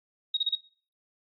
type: tone bursts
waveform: sine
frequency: 3767 Hz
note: A#7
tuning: 17 cents sharp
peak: -23 dBFS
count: 4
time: 0.34-0.553 s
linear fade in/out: 5 ms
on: 30 ms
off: 31 ms
effects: noise-tail reverb RT60 0.4 s tail -18 dB re dry + AAC 32 kbps